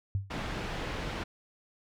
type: tone with exponential decay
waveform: sine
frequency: 98 Hz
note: G2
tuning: in tune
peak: -24 dBFS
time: 0.15-0.36 s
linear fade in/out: 0 ms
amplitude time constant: 45 ms
type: low-pass noise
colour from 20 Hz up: pink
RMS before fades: -36 dBFS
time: 0.3-1.24 s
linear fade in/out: 10 ms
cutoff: 3300 Hz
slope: 12 dB/octave
effects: none